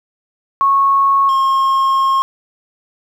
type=tone pair in turn; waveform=sine / triangle; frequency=1100 / 1076.1 Hz; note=C#6 / C6; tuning=-14 / +48 cents; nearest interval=unison; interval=38 cents; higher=first; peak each=-9 dBFS; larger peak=neither; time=0.61-1.29 / 1.29-2.22 s; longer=second; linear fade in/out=0 ms; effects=8-bit